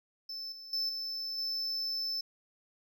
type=tone with level steps; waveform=triangle; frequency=5274 Hz; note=E8; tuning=in tune; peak=-37 / -44 / -29 / -34 / -31 dBFS; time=0.29-2.21 s; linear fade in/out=5 ms; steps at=0.52 / 0.73 / 0.89 / 1.38 s; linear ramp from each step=2 ms; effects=none